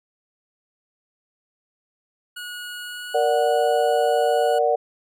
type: tone with pitch glide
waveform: 25% pulse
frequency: 1453 to 1463.1 Hz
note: F#6 to F#6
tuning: -32 to -20 cents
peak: -28 dBFS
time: 2.36-4.59 s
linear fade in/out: 10 ms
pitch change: +12 cents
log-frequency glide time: 2.83-3.15 s
type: chord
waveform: sine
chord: Bb augmented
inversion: none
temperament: equal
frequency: 466.2 / 587.3 / 740 Hz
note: Bb4 / D5 / F#5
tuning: 0 / 0 / 0 cents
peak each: -21 dBFS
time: 3.14-4.76 s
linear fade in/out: 10 ms
effects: none